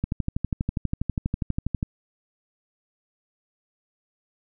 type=click train; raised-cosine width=5 ms; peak=-12 dBFS; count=23; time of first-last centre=0.04-1.829 s; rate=12.3 Hz; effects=none